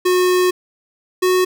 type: tone pair in turn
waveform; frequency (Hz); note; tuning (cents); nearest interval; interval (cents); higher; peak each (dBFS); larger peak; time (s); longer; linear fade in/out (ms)
square; 363.7 / 367.7; F#4 / F#4; -30 / -11; unison; 19; second; -13; neither; 0.05-0.51 / 1.22-1.45; first; 10
effects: none